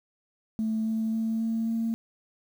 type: tone with pitch steps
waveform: sine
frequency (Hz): 220 / 221.8 / 223.6 / 225.4 / 227.2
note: A3 / A3 / A3 / A3 / A#3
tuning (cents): 0 / +14 / +28 / +42 / -44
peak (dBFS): -24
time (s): 0.59-1.94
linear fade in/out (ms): 0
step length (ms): 270
effects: tanh soft clip ceiling -21 dBFS + 9-bit